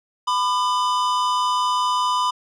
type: tone pair together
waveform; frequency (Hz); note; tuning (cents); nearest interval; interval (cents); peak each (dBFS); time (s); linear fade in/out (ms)
square; 1000 / 1205; B5 / D6; +21 / +44; minor third; 323; -20 / -25; 0.27-2.31; 10
effects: low-pass 6000 Hz 12 dB/octave